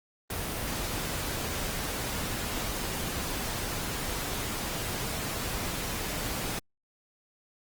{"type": "noise", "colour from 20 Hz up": "pink", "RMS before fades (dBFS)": -33, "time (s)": [0.3, 6.59], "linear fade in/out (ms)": 2, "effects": ["Opus 24 kbps"]}